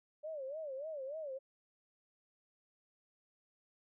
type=tone with vibrato; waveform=sine; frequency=580 Hz; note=D5; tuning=22 cents flat; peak=-40 dBFS; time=0.23-1.39 s; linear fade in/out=20 ms; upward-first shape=sine; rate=3.4 Hz; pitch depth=180 cents each way; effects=none